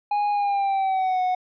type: tone with pitch glide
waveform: triangle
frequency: 825 to 735 Hz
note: G#5 to F#5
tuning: -12 to -12 cents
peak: -18 dBFS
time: 0.11-1.35 s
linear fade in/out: 5 ms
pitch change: -200 cents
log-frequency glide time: 0.31-1.22 s
effects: resampled to 11025 Hz